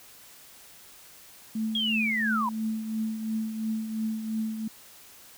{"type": "tone with tremolo", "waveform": "sine", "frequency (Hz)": 220, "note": "A3", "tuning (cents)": 0, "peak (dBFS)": -25, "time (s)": [1.55, 4.68], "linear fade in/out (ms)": 5, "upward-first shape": "triangle", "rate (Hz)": 2.9, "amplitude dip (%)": 60}
{"type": "linear sweep", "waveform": "sine", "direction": "down", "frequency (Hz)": [3322, 932.3], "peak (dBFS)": -25, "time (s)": [1.75, 2.49], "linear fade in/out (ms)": 2}
{"effects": ["white hiss -51 dBFS RMS until 5.37 s"]}